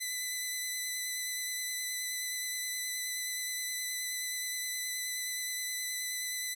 10% pulse tone with vibrato, 2003 Hz, B6, 24 cents sharp, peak -25 dBFS, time 0-6.55 s, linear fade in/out 20 ms, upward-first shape sine, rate 9.5 Hz, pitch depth 14 cents each way, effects none

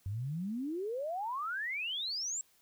sine exponential sweep, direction up, 92.5 to 7730 Hz, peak -34 dBFS, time 0.06-2.41 s, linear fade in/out 0 ms, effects white hiss -68 dBFS RMS until 2.61 s

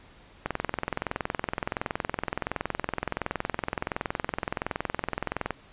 click train, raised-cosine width 0.5 ms, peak -12 dBFS, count 109, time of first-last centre 0.46-5.507 s, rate 21.4 Hz, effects pink hiss -54 dBFS RMS until 5.72 s + resampled to 8000 Hz

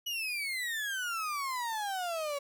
35% pulse exponential sweep, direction down, 2947 to 556 Hz, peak -31 dBFS, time 0.06-2.39 s, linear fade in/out 10 ms, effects none

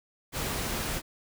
pink noise, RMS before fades -32 dBFS, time 0.32-1.02 s, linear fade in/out 50 ms, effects none

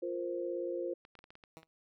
sine chord, F suspended fourth, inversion none, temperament just, 349.2 / 465.6 / 523.8 Hz, F4 / Bb4 / C5, 0 / -2 / +2 cents, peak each -37 / -42 / -38 dBFS, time 0.02-0.94 s, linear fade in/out 10 ms
clicks, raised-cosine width 0.3 ms, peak -38 dBFS, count 8, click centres 1.051 / 1.153 / 1.19 / 1.241 / 1.305 / 1.354 / 1.438 / 1.631 s
10% pulse tone with exponential decay, 160.9 Hz, E3, 42 cents flat, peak -38 dBFS, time 1.57-1.67 s, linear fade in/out 0 ms, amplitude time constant 20 ms
effects none

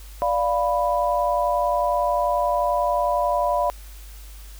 sine chord, B diminished, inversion first, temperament equal, 587.3 / 698.5 / 987.8 Hz, D5 / F5 / B5, 0 / 0 / 0 cents, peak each -23 dBFS, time 0.22-3.7 s, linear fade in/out 0 ms, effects added 50 Hz sine -38 dBFS peak until 4.59 s + white hiss -48 dBFS RMS until 4.59 s

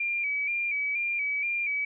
sine tone with vibrato, 2337 Hz, D7, 9 cents flat, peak -26 dBFS, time 0-1.85 s, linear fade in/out 5 ms, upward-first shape square, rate 2.1 Hz, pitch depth 41 cents each way, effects none

